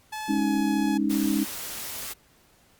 sawtooth tone with pitch glide, 861 to 843.8 Hz, A5 to G#5, -38 to +27 cents, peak -28 dBFS, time 0.12-0.98 s, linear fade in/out 10 ms, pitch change -35 cents, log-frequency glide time 0.31-0.41 s
sine chord, Ab suspended fourth, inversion none, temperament equal with one note detuned, 207.7 / 277.2 / 312.2 Hz, Ab3 / Db4 / Eb4, 0 / 0 / +6 cents, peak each -26 dBFS, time 0.28-1.45 s, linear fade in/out 20 ms
white noise, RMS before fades -35 dBFS, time 1.09-2.14 s, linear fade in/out 20 ms
effects pink hiss -60 dBFS RMS until 2.79 s + Opus 48 kbps

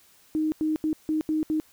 sine tone bursts at uneven times, 311.1 Hz, D#4, in tune, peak -22 dBFS, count 6, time 0.35-0.52 / 0.61-0.76 / 0.84-0.93 / 1.09-1.21 / 1.29-1.43 / 1.5-1.6 s, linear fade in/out 0 ms, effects white hiss -58 dBFS RMS until 1.72 s

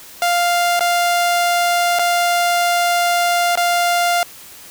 sawtooth tone with dropouts, 698.5 Hz, F5, in tune, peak -10 dBFS, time 0.22-4.23 s, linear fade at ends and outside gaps 1 ms, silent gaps 0.794-0.807 / 1.988-1.993 / 3.555-3.574 s, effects white hiss -39 dBFS RMS until 4.7 s

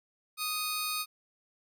15% pulse tone pair together, 1244.5 / 4435 Hz, D#6 / C#8, 0 / 0 cents, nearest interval octave + minor seventh, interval 2200 cents, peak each -27 / -29 dBFS, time 0.37-1.06 s, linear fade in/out 50 ms, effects none

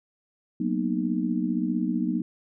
sine chord, B major seventh, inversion second, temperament just, 185.21 / 231.5 / 246.9 / 308.7 Hz, F#3 / A#3 / B3 / D#4, +2 / -12 / 0 / -14 cents, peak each -29 dBFS, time 0.6-2.22 s, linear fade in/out 5 ms, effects none

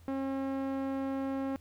sawtooth tone with low-pass filter, 270 Hz, C#4, 45 cents flat, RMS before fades -34 dBFS, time 0.08-1.56 s, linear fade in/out 0 ms, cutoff 1300 Hz, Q 0.51, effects added 85 Hz sine -54 dBFS peak until 1.6 s + pink hiss -65 dBFS RMS until 1.6 s

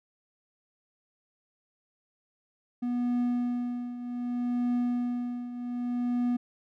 triangle tone with tremolo, 243.7 Hz, B3, 23 cents flat, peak -22 dBFS, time 2.82-6.37 s, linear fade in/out 10 ms, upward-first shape triangle, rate 0.65 Hz, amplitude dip 75%, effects none

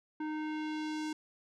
square tone with low-pass filter sweep, 308 Hz, D#4, 17 cents flat, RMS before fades -37 dBFS, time 0.2-1.13 s, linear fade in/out 5 ms, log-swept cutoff 1500 to 7300 Hz, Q 1.1, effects none

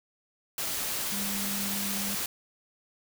sine tone in noise, 200 Hz, G3, 35 cents sharp, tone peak -35 dBFS, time 1.12-2.15 s, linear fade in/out 2 ms, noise white, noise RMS -32 dBFS, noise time 0.58-2.26 s, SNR -6 dB, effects none

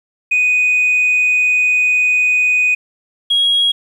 sine tone pair in turn, 2489 / 3298 Hz, D#7 / G#7, 0 / -13 cents, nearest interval perfect fourth, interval 487 cents, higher second, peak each -9 dBFS, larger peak neither, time 0.31-2.75 / 3.3-3.72 s, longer first, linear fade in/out 10 ms, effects tanh soft clip ceiling -8 dBFS + 8-bit

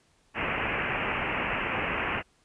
white low-pass noise, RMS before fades -30 dBFS, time 0.34-2.23 s, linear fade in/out 50 ms, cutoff 2800 Hz, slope 96 dB/octave, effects pink hiss -66 dBFS RMS until 2.44 s + resampled to 22050 Hz

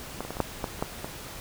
clicks, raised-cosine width 1 ms, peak -17 / -22 / -19 / -23 / -9 / -14 / -26 / -12 / -19 dBFS, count 9, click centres 0.206 / 0.25 / 0.306 / 0.369 / 0.403 / 0.642 / 0.793 / 0.825 / 1.045 s, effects pink hiss -41 dBFS RMS until 1.4 s

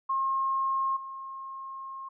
sine tone with level steps, 1073 Hz, C6, 43 cents sharp, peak -25 / -37 dBFS, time 0.09-2.09 s, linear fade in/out 10 ms, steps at 0.96 s, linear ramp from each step 10 ms, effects none

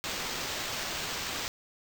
blue noise with sample-and-hold, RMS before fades -35 dBFS, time 0.04-1.48 s, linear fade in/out 0 ms, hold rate 11025 Hz, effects none

